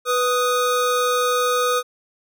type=tone pair together; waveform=square; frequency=493.9 / 1247.1 Hz; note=B4 / D#6; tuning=0 / +4 cents; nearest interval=octave + major third; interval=1604 cents; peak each=-21 dBFS; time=0.05-1.83 s; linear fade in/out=50 ms; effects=none